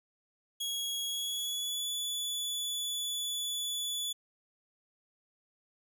sawtooth tone with pitch glide, 3322 to 3445 Hz, G#7 to A7, 0 to -37 cents, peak -30 dBFS, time 0.6-4.13 s, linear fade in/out 10 ms, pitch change +63 cents, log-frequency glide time 1.06-1.89 s, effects none

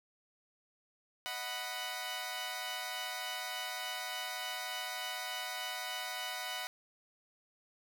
10% pulse chord, B major, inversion first, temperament equal, 622.3 / 740 / 987.8 Hz, D#5 / F#5 / B5, 0 / 0 / 0 cents, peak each -38 / -32 / -34 dBFS, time 1.26-6.67 s, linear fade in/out 0 ms, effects none

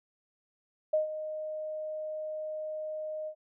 sine tone with ADSR envelope, 619 Hz, D#5, 9 cents flat, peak -22 dBFS, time 0.93-3.35 s, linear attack 8 ms, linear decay 130 ms, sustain -12 dB, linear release 76 ms, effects none

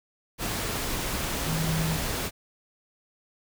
sine tone in noise, 160.3 Hz, E3, 48 cents flat, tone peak -26 dBFS, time 1.45-1.99 s, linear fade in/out 50 ms, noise pink, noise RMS -30 dBFS, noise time 0.38-2.31 s, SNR +1 dB, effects none

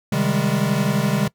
square chord, Ab major seventh, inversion first, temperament equal with one note detuned, 133.95 / 155.56 / 196 / 207.7 Hz, C3 / Eb3 / G3 / Ab3, +41 / 0 / 0 / 0 cents, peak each -24 dBFS, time 0.12-1.28 s, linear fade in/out 5 ms, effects noise-tail reverb RT60 0.1 s tail -21 dB re dry

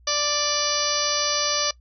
harmonic tone, 587.3 Hz, D5, in tune, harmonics 1 / 2 / 3 / 4 / 5 / 6 / 7 / 8 / 9 / 10, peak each -29 / -29 / -34 / -35 / -33 / -32 / -33 / -27 / -32 / -27 dBFS, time 0.07-1.71 s, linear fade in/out 5 ms, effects noise-tail reverb RT60 0.1 s tail -20 dB re dry + added 60 Hz sine -50 dBFS peak until 1.8 s

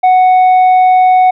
triangle tone with tanh clipping, 740 Hz, F#5, in tune, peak -5 dBFS, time 0.03-1.31 s, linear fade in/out 10 ms, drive 8 dB, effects none

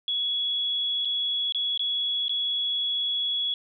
sine tone with dropouts, 3366 Hz, G#7, 23 cents sharp, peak -24 dBFS, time 0.08-3.54 s, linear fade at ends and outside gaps 1 ms, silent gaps 1.049-1.054 / 1.523-1.547 / 1.776-1.794 / 2.282-2.294 s, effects none

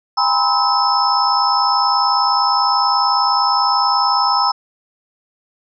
sine tone cluster, 806 / 965 / 1025 / 1294 / 5250 Hz, G5 / B5 / C6 / E6 / E8, +48 / -40 / -36 / -32 / -8 cents, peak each -19 dBFS, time 0.17-4.52 s, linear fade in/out 10 ms, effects none

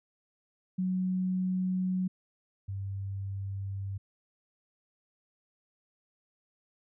sine tone pair in turn, 185 / 98 Hz, F#3 / G2, 0 / 0 cents, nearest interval major seventh, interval 1100 cents, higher first, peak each -27 / -33 dBFS, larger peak first, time 0.78-2.08 / 2.68-3.98 s, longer neither, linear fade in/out 10 ms, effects none

